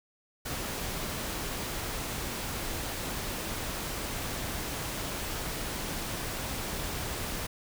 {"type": "noise", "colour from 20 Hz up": "pink", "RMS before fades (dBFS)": -35, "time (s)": [0.45, 7.47], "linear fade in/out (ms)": 10, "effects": []}